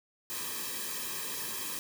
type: noise with comb filter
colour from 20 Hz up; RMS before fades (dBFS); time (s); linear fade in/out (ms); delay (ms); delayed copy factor
white; -37; 0.3-1.79; 0; 1.4; -1
effects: none